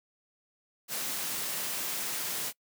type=high-pass noise; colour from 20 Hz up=white; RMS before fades=-34 dBFS; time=0.88-2.53 s; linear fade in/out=50 ms; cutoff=120 Hz; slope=96 dB/octave; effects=noise-tail reverb RT60 0.1 s tail -25 dB re dry